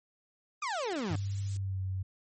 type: exponential sweep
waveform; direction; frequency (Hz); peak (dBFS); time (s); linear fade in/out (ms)
30% pulse; down; 1263 to 137.6; -29; 0.62-1.16; 5
type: tone with pitch glide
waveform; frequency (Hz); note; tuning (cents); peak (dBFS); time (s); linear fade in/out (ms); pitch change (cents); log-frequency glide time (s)
sine; 99 to 94.53; G2 to F#2; +18 to +38; -31; 1.1-2.03; 10; -80; 1.5-1.8
type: noise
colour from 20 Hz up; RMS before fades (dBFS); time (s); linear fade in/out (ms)
violet; -40; 1.16-1.57; 0
effects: MP3 32 kbps